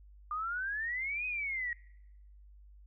sine exponential two-way sweep, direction up then down, 1198 to 2528 to 1883 Hz, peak -33 dBFS, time 0.31-1.73 s, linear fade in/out 2 ms, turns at 1.26 s, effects noise-tail reverb RT60 0.9 s tail -25 dB re dry + added 50 Hz sine -53 dBFS peak until 2.86 s

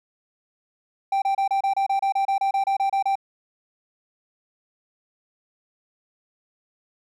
triangle tone bursts, 784 Hz, G5, in tune, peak -17 dBFS, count 16, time 1.12-3.155 s, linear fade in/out 5 ms, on 100 ms, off 29 ms, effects none

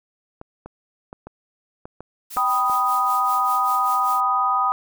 clicks, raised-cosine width 1 ms, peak -22 dBFS, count 8, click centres 0.414 / 0.66 / 1.129 / 1.27 / 1.855 / 2.006 / 2.366 / 2.698 s
blue noise with tremolo, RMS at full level -35 dBFS, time 2.3-4.21 s, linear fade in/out 10 ms, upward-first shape sine, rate 5.1 Hz, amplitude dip 70%
sine chord, G augmented, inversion none, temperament equal with one note detuned, 778.1 / 987.8 / 1244.5 Hz, G5 / B5 / D#6, -13 / 0 / 0 cents, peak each -24 / -24 / -19 dBFS, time 2.37-4.72 s, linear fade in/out 0 ms
effects none

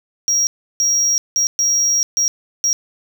triangle tone bursts at uneven times, 5650 Hz, F8, 19 cents sharp, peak -12 dBFS, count 6, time 0.28-0.47 / 0.8-1.18 / 1.36-1.47 / 1.59-2.03 / 2.17-2.28 / 2.64-2.73 s, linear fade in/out 0 ms, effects 7-bit

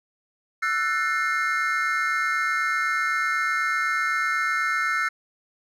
triangle chord, F# half-diminished seventh, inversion third, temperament just, 1332 / 1480 / 1776 / 2131 Hz, E6 / F#6 / A6 / C7, +18 / 0 / +16 / +31 cents, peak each -24 / -26 / -27 / -26 dBFS, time 0.62-5.09 s, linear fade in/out 10 ms, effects none

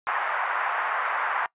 pink band-pass noise, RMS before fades -27 dBFS, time 0.07-1.46 s, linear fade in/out 0 ms, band 830 to 1800 Hz, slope 24 dB/octave, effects noise-tail reverb RT60 0.1 s tail -22 dB re dry + resampled to 8000 Hz

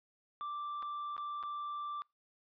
triangle tone with dropouts, 1174.7 Hz, D6, in tune, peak -36 dBFS, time 0.41-2.02 s, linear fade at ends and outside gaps 0 ms, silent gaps 0.824-0.828 / 1.166-1.179 / 1.428-1.435 s, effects noise-tail reverb RT60 0.2 s tail -25 dB re dry + resampled to 11025 Hz

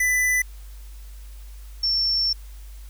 square / sine tone pair in turn, 1995 / 5425 Hz, B6 / E8, +17 / +49 cents, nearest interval octave + perfect fourth, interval 1732 cents, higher second, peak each -19 dBFS, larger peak neither, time 0-0.42 / 1.83-2.33 s, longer second, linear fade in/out 5 ms, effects added 50 Hz sine -37 dBFS peak until 2.89 s + white hiss -53 dBFS RMS until 2.89 s

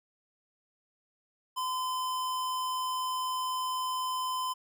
square tone, 1022 Hz, C6, 41 cents flat, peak -31 dBFS, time 1.56-4.54 s, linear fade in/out 20 ms, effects none

